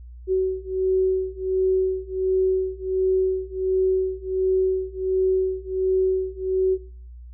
sine beating tone pair, 375.3 / 376.7 Hz, F#4 / F#4, +25 / +31 cents, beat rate 1.4 Hz, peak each -23 / -22 dBFS, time 0.27-6.78 s, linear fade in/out 50 ms, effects noise-tail reverb RT60 0.5 s tail -21 dB re dry + added 60 Hz sine -38 dBFS peak until 7.33 s

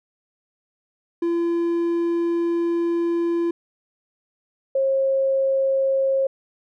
triangle / sine tone pair in turn, 340 / 538.4 Hz, F4 / C5, -46 / +49 cents, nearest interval minor sixth, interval 795 cents, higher second, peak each -17 dBFS, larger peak neither, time 1.22-3.51 / 4.75-6.27 s, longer first, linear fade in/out 5 ms, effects none

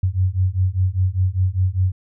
sine beating tone pair, 90.7 / 95.7 Hz, F#2 / G2, -34 / -41 cents, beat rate 5 Hz, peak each -19 dBFS, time 0.03-1.92 s, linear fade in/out 5 ms, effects none

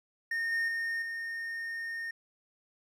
triangle tone with level steps, 1835 Hz, A#6, 28 cents flat, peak -28 / -26 / -29 / -33 dBFS, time 0.31-2.11 s, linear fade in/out 5 ms, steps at 0.52 / 0.68 / 1.02 s, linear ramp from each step 2 ms, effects none

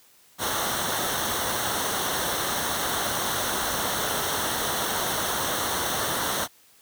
pink noise with comb filter, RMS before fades -27 dBFS, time 0.38-6.48 s, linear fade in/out 50 ms, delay 0.41 ms, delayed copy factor -0.7, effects white hiss -57 dBFS RMS until 6.81 s + high-pass 60 Hz 12 dB/octave

